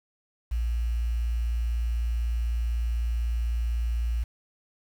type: tone with quantisation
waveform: sine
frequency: 58 Hz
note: A#1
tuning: 8 cents flat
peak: -24 dBFS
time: 0.51-4.24 s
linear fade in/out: 10 ms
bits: 8
effects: none